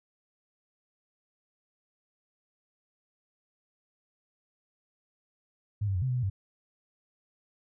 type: tone with pitch steps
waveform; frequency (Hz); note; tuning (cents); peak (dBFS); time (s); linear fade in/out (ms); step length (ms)
sine; 103.8 / 97.3 / 89.8 / 130.3 / 125.6 / 124.7 / 97.3; G#2 / G2 / F2 / C3 / B2 / B2 / G2; 0 / -12 / +49 / -7 / +30 / +17 / -12; -26; 5.81-6.3; 10; 70
effects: none